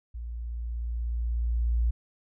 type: tone with level ramp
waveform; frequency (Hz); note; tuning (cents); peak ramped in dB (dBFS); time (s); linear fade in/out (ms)
sine; 58.27; A#1; 0; -34 to -21; 0.14-1.91; 10
effects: none